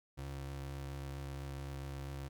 square ring-modulated tone, 103.6 Hz, G#2, 4 cents flat, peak -39 dBFS, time 0.17-2.29 s, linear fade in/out 20 ms, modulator 33.8 Hz, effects none

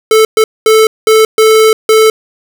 square tone bursts at uneven times, 438.6 Hz, A4, 6 cents flat, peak -4 dBFS, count 6, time 0.11-0.25 / 0.37-0.44 / 0.66-0.87 / 1.07-1.25 / 1.38-1.73 / 1.89-2.1 s, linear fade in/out 2 ms, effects none

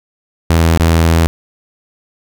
sawtooth tone with dropouts, 82.41 Hz, E2, in tune, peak -4 dBFS, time 0.5-1.27 s, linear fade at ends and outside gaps 0 ms, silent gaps 0.775-0.798 s, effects none

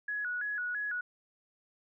sine tone with vibrato, 1568 Hz, G6, in tune, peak -32 dBFS, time 0.08-1.01 s, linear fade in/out 5 ms, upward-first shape square, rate 3 Hz, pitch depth 120 cents each way, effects none

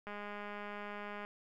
click train, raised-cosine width 0.5 ms, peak -30 dBFS, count 244, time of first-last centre 0.07-1.25 s, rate 206 Hz, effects 12-bit

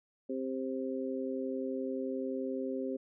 harmonic tone, 131.5 Hz, C3, 9 cents sharp, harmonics 2 / 3 / 4, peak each -36 / -38 / -39 dBFS, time 0.29-2.97 s, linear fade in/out 10 ms, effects none

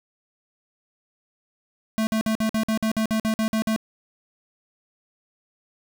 square tone bursts, 220 Hz, A3, in tune, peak -21 dBFS, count 13, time 1.98-3.762 s, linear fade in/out 0 ms, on 90 ms, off 51 ms, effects none

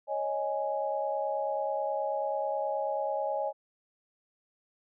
sine chord, C# suspended second, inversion none, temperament just, 554.4 / 623.7 / 831.5 Hz, C#5 / D#5 / G#5, 0 / +4 / +2 cents, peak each -33 dBFS, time 0.07-3.53 s, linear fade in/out 50 ms, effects none

